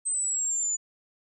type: exponential sweep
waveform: sine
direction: down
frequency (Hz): 8260 to 6950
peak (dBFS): -25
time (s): 0.05-0.77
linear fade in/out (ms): 20
effects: none